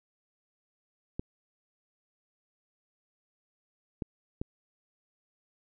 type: clicks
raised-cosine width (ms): 3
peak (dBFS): -20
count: 3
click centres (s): 1.195 / 4.022 / 4.415
effects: none